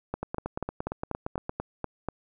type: two click trains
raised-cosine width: 1 ms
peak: -16 / -17 dBFS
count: 9 / 12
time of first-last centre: 0.14-2.086 / 0.23-1.494 s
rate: 4.11 / 8.7 Hz
effects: none